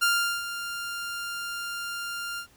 sawtooth tone with ADSR envelope, 1396.9 Hz, F6, in tune, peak -16 dBFS, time 0.01-2.47 s, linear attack 19 ms, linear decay 390 ms, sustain -12 dB, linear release 87 ms, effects pink hiss -59 dBFS RMS until 2.56 s

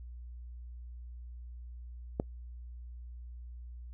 click, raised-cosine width 2 ms, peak -16 dBFS, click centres 2.199 s, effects noise-tail reverb RT60 0.1 s tail -24 dB re dry + added 60 Hz sine -43 dBFS peak until 3.93 s

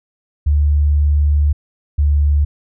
sine tone pair in turn, 73.42 / 72.87 Hz, D2 / D2, 0 / -13 cents, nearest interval unison, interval 13 cents, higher first, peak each -10 dBFS, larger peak neither, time 0.46-1.53 / 1.98-2.45 s, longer first, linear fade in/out 10 ms, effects none

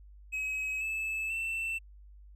triangle tone with pitch steps, 2552 / 2613 / 2676 Hz, D#7 / E7 / E7, +43 / -16 / +25 cents, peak -30 dBFS, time 0.32-1.79 s, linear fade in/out 20 ms, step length 490 ms, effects added 50 Hz sine -50 dBFS peak until 2.35 s

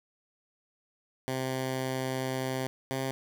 10% pulse tone pair in turn, 130.7 / 132.91 Hz, C3 / C3, -1 / +28 cents, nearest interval unison, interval 29 cents, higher second, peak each -22 dBFS, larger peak neither, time 1.28-2.67 / 2.91-3.11 s, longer first, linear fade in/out 0 ms, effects none

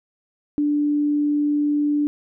sine tone, 293.7 Hz, D4, in tune, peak -17 dBFS, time 0.58-2.07 s, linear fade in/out 0 ms, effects none

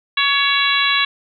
harmonic tone with a mistuned harmonic, 561 Hz, C#5, 21 cents sharp, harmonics 2 / 3 / 4 / 5 / 6 / 7, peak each -21 / -21 / -21 / -21 / -21 / -21 dBFS, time 0.17-1.05 s, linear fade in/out 5 ms, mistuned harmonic 5, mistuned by -35 cents, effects none

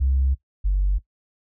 sine tone pair in turn, 66.8 / 47.87 Hz, C2 / G1, +36 / -40 cents, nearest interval tritone, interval 576 cents, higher first, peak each -16 dBFS, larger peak neither, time 0-0.35 / 0.64-0.99 s, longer neither, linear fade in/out 20 ms, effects noise-tail reverb RT60 0.1 s tail -18 dB re dry + tanh soft clip ceiling -13 dBFS

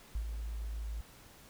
sine tone with ADSR envelope, 54.7 Hz, A1, 9 cents flat, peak -31 dBFS, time 0.15-1.01 s, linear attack 3 ms, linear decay 89 ms, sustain -5 dB, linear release 4 ms, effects pink hiss -57 dBFS RMS until 1.49 s

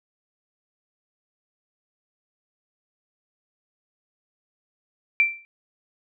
sine tone with exponential decay, 2348 Hz, D7, 1 cent flat, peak -12 dBFS, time 5.2-5.45 s, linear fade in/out 0 ms, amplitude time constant 53 ms, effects none

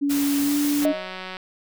sine tone with pitch glide, 283.9 to 290.4 Hz, C#4 to D4, +41 to -19 cents, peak -19 dBFS, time 0.01-0.93 s, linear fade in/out 20 ms, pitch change +40 cents, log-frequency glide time 0.43-0.57 s
white noise, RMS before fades -30 dBFS, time 0.09-0.86 s, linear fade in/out 20 ms
click train, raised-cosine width 0.3 ms, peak -18 dBFS, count 103, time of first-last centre 0.82-1.368 s, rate 186 Hz
sine tone with exponential decay, 624 Hz, D#5, 5 cents sharp, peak -17 dBFS, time 0.85-1.25 s, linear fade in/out 1 ms, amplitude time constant 86 ms
effects none

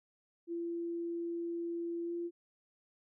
sine tone with pitch glide, 339.8 to 343.4 Hz, F4 to F4, -47 to -29 cents, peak -35 dBFS, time 0.47-2.31 s, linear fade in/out 50 ms, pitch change +18 cents, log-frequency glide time 2.04-2.13 s, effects none

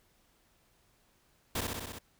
pink noise with echo, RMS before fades -33 dBFS, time 1.55-1.61 s, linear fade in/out 5 ms, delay 63 ms, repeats 6, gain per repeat -2 dB, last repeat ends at 1.988 s, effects pink hiss -69 dBFS RMS until 2.19 s

